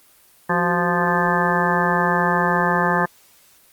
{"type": "harmonic tone with a mistuned harmonic", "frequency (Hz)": 174.61, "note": "F3", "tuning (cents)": 0, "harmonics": [1, 2, 3, 4, 5, 6, 7, 9, 10], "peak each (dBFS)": [-23, -26, -26, -27, -23, -24, -26, -26, -24], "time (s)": [0.49, 3.06], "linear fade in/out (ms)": 10, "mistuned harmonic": 2, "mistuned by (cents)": 96, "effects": ["white hiss -53 dBFS RMS until 3.72 s", "Opus 24 kbps"]}